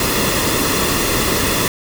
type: noise with comb filter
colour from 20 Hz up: pink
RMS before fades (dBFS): -17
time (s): 0-1.68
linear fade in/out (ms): 2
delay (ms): 1.3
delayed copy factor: -0.55
effects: none